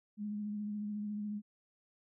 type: tone with vibrato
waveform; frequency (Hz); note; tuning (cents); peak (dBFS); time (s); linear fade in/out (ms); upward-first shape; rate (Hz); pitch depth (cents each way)
sine; 208.5; G#3; +7; -36; 0.17-1.42; 50; triangle; 14; 30
effects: none